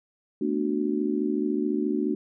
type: chord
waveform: sine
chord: B minor seventh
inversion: third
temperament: just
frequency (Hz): 222.2 / 246.9 / 296.3 / 370.4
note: A3 / B3 / D4 / F#4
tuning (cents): +17 / 0 / +15 / +2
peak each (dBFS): -29 / -32 / -27 / -29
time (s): 0.41-2.15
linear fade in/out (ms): 5
effects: none